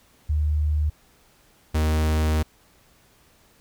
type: tone pair in turn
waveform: sine / 45% pulse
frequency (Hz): 75.5 / 77.85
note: D2 / D#2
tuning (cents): +48 / +2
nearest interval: minor second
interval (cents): 54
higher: second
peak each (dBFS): -19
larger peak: neither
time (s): 0.29-0.9 / 1.74-2.43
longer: second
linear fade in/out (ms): 10
effects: pink hiss -58 dBFS RMS until 3.6 s